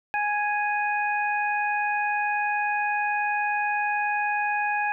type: harmonic tone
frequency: 830.6 Hz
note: G#5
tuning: in tune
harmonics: 1 / 2 / 3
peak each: -25 / -28 / -30 dBFS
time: 0.14-4.92 s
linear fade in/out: 0 ms
effects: none